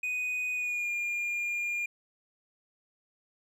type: tone with pitch glide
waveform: triangle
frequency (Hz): 2489 to 2411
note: D#7 to D7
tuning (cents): 0 to +45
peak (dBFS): -28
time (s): 0.03-1.86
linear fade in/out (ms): 5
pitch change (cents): -55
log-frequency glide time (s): 0.53-0.9
effects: none